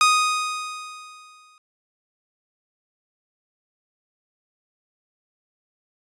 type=tone with exponential decay; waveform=sawtooth; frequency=1244.5 Hz; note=D#6; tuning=in tune; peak=-9 dBFS; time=0.01-1.58 s; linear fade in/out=1 ms; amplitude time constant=340 ms; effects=resampled to 22050 Hz